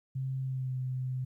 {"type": "tone with pitch glide", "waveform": "sine", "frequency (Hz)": [132.4, 128.56], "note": ["C3", "C3"], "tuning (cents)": [21, -30], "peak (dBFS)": -31, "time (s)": [0.15, 1.25], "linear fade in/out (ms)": 10, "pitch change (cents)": -51, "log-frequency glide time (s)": [0.4, 0.77], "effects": ["12-bit"]}